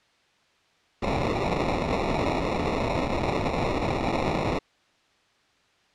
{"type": "noise with sample-and-hold", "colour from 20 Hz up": "violet", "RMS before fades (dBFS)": -26, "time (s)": [1.02, 4.59], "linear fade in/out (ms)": 10, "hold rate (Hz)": 1575, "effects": ["white hiss -63 dBFS RMS until 5.94 s", "low-pass 4000 Hz 12 dB/octave"]}